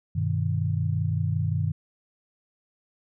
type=chord; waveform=sine; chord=G augmented; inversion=none; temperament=equal; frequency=98 / 123.47 / 155.56 Hz; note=G2 / B2 / D#3; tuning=0 / 0 / 0 cents; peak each=-26 / -29 / -27 dBFS; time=0.15-1.72 s; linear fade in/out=10 ms; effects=none